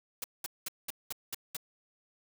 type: noise bursts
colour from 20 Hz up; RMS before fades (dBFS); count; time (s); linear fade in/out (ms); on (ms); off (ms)
white; -37; 7; 0.22-1.567; 2; 21; 200
effects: none